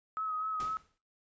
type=tone with vibrato; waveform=sine; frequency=1274 Hz; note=D#6; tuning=41 cents sharp; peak=-32 dBFS; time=0.17-0.77 s; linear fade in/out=0 ms; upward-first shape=sine; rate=4 Hz; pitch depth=28 cents each way
type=noise with exponential decay; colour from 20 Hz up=pink; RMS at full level=-43 dBFS; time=0.6-0.98 s; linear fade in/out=1 ms; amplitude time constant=81 ms
effects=noise-tail reverb RT60 0.4 s tail -22 dB re dry + resampled to 16000 Hz